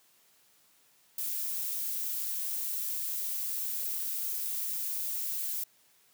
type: noise with ADSR envelope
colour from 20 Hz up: violet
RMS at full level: -32 dBFS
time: 1.18-5.64 s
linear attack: 4 ms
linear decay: 4 ms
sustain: -2 dB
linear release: 5 ms
effects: white hiss -65 dBFS RMS until 6.13 s + high-pass 100 Hz 12 dB/octave